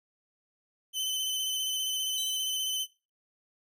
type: tone with vibrato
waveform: sawtooth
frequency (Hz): 3048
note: G7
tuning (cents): -49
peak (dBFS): -26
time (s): 0.93-2.87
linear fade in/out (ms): 50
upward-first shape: square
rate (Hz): 15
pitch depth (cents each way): 18
type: tone with exponential decay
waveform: sawtooth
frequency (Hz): 3951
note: B7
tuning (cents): 0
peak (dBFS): -34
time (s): 2.18-2.64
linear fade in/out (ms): 0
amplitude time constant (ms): 99
effects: noise-tail reverb RT60 0.3 s tail -21 dB re dry